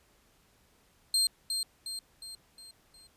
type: tone with echo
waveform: 30% pulse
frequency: 4200 Hz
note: C8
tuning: 6 cents sharp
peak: -21 dBFS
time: 1.14-1.27 s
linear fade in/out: 2 ms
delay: 360 ms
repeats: 5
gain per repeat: -6 dB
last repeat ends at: 3.07 s
effects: pink hiss -66 dBFS RMS until 3.16 s + resampled to 32000 Hz